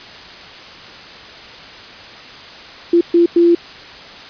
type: tone bursts at uneven times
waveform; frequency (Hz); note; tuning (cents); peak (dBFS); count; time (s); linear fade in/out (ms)
sine; 342.5; F4; -34; -7; 3; 2.93-3.01 / 3.14-3.26 / 3.36-3.55; 5
effects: white hiss -35 dBFS RMS until 4.29 s + resampled to 11025 Hz